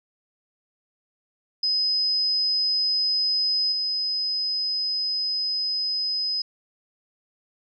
sine tone with level steps, 5040 Hz, D#8, 21 cents sharp, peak -20 / -23 dBFS, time 1.63-6.42 s, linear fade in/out 5 ms, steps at 3.72 s, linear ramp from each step 2 ms, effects none

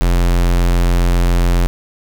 square tone, 43.65 Hz, F1, in tune, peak -11 dBFS, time 0.01-1.67 s, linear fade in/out 0 ms, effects 8-bit

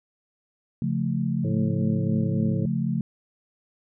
sine chord, Db augmented, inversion none, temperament equal, 138.59 / 174.61 / 220 Hz, Db3 / F3 / A3, 0 / 0 / 0 cents, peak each -27 dBFS, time 0.82-3.01 s, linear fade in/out 2 ms
harmonic tone, 108.2 Hz, A2, 29 cents flat, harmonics 1 / 2 / 3 / 4 / 5, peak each -28 / -31 / -34 / -37 / -38 dBFS, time 1.44-2.66 s, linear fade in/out 5 ms
effects none

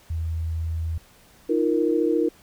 sine tone, 81.5 Hz, E2, 19 cents flat, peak -24 dBFS, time 0.1-0.98 s, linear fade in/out 5 ms
sine chord, Eb suspended second, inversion none, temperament equal with one note detuned, 311.1 / 345.2 / 466.2 Hz, Eb4 / F4 / Bb4, 0 / -20 / 0 cents, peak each -23 dBFS, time 1.49-2.29 s, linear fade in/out 10 ms
effects pink hiss -54 dBFS RMS until 2.42 s

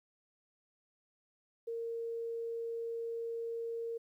sine tone, 461.5 Hz, A#4, 17 cents flat, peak -36 dBFS, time 1.67-3.98 s, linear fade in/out 10 ms, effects 12-bit

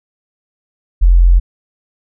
sine tone, 43.65 Hz, F1, in tune, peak -4 dBFS, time 1.01-1.4 s, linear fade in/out 20 ms, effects none

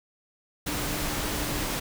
sine tone in noise, 296.9 Hz, D4, 19 cents sharp, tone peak -38 dBFS, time 0.66-1.8 s, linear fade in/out 10 ms, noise pink, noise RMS -30 dBFS, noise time 0.66-1.8 s, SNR -11 dB, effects none

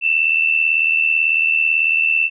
sine tone with amplitude modulation, 2669 Hz, E7, 21 cents sharp, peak -10 dBFS, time 0.01-2.3 s, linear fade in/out 50 ms, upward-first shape sine, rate 78.1 Hz, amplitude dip 70%, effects none

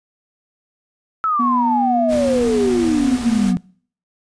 sine exponential sweep, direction down, 1327 to 178.1 Hz, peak -15 dBFS, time 1.24-3.57 s, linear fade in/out 0 ms
triangle tone, 243.5 Hz, B3, 24 cents flat, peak -16 dBFS, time 1.39-3.56 s, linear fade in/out 10 ms
pink noise, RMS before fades -30 dBFS, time 2.08-3.54 s, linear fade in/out 50 ms
effects noise-tail reverb RT60 0.5 s tail -23 dB re dry + resampled to 22050 Hz

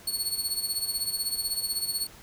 20% pulse tone with tremolo, 4400 Hz, C#8, 14 cents flat, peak -19 dBFS, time 0.07-2.07 s, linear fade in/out 5 ms, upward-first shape sine, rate 16 Hz, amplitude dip 70%, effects pink hiss -50 dBFS RMS until 2.22 s

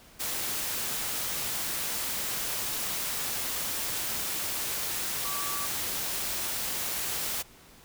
sine tone in noise, 1153 Hz, D6, 32 cents flat, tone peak -36 dBFS, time 5.24-5.67 s, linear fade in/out 20 ms, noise white, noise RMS -32 dBFS, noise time 0.19-7.43 s, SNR -7 dB, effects pink hiss -54 dBFS RMS until 7.84 s

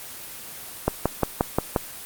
click train, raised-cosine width 1 ms, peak -4 dBFS, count 6, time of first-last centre 0.88-1.762 s, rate 5.67 Hz, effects white hiss -38 dBFS RMS until 2.05 s + Opus 24 kbps

